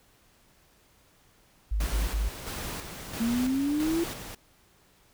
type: tone bursts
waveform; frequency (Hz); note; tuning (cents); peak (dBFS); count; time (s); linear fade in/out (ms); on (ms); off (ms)
sine; 51.91; G#1; 0; -24; 3; 1.71-2.288; 10; 160; 49
type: noise with tremolo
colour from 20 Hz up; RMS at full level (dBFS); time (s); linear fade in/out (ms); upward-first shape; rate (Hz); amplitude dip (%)
pink; -36; 1.8-4.35; 5; square; 1.5; 45
type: exponential sweep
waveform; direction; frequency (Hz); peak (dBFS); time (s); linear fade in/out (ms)
sine; up; 225.3 to 342.7; -24; 3.2-4.04; 5
effects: pink hiss -62 dBFS RMS until 5.13 s